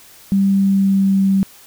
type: tone with pitch glide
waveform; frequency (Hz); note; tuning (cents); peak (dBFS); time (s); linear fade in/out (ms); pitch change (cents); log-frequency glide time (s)
sine; 196 to 193.97; G3 to G3; 0 to -18; -11; 0.32-1.43; 0; -18; 0.5-1.24
effects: white hiss -44 dBFS RMS until 1.66 s